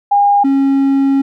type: tone pair in turn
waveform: sine / triangle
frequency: 811 / 273.5 Hz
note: G#5 / C#4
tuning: -41 / -23 cents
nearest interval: octave + perfect fifth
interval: 1882 cents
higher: first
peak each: -7 dBFS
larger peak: neither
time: 0.11-0.44 / 0.44-1.22 s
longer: second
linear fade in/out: 10 ms
effects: none

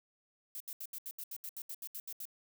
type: noise bursts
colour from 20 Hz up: violet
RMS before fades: -43 dBFS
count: 14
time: 0.55-2.254 s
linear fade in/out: 2 ms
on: 53 ms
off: 74 ms
effects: none

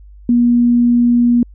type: tone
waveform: sine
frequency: 240 Hz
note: B3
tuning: 49 cents flat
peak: -8 dBFS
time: 0.29-1.43 s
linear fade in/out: 2 ms
effects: added 50 Hz sine -36 dBFS peak until 1.54 s

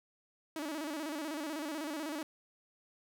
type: tone with vibrato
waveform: sawtooth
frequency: 303.3 Hz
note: D#4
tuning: 44 cents flat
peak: -33 dBFS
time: 0.56-2.23 s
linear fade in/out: 2 ms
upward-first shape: square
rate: 16 Hz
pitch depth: 96 cents each way
effects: none

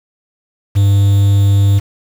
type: tone with quantisation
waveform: triangle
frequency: 99.9 Hz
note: G2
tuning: 33 cents sharp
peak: -5 dBFS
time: 0.75-1.8 s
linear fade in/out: 20 ms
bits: 5
effects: none

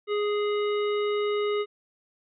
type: harmonic tone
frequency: 415.3 Hz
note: G#4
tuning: in tune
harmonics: 1 / 3 / 5 / 7 / 9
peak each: -24 / -34 / -38 / -41 / -43 dBFS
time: 0.07-1.66 s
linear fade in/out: 50 ms
effects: none

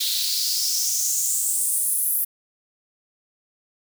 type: noise with high-pass filter sweep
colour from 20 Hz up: white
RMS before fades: -23 dBFS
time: 0-2.25 s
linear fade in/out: 10 ms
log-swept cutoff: 3700 to 12000 Hz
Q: 4.5
effects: none

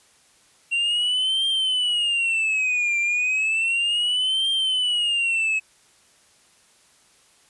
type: tone with vibrato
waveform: triangle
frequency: 2745 Hz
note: F7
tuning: 31 cents flat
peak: -18 dBFS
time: 0.71-5.6 s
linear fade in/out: 20 ms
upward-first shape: triangle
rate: 0.33 Hz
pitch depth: 260 cents each way
effects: white hiss -57 dBFS RMS until 7.49 s + resampled to 24000 Hz

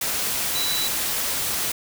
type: tone in noise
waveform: sine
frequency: 3951 Hz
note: B7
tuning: in tune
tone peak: -25 dBFS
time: 0.55-0.88 s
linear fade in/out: 5 ms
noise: white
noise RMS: -25 dBFS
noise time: 0.01-1.72 s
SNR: -3 dB
effects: none

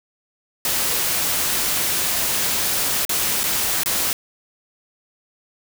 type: noise with dropouts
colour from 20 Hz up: white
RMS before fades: -21 dBFS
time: 0.65-4.13 s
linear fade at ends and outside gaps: 1 ms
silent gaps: 3.051-3.093 / 3.433-3.439 / 3.834-3.859 s
effects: none

